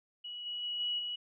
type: tone with level steps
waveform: sine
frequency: 2924 Hz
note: F#7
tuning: 21 cents flat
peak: -40 / -36 / -34 / -31 / -35 dBFS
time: 0.24-1.16 s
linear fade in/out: 10 ms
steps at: 0.45 / 0.62 / 0.79 / 0.98 s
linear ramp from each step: 20 ms
effects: none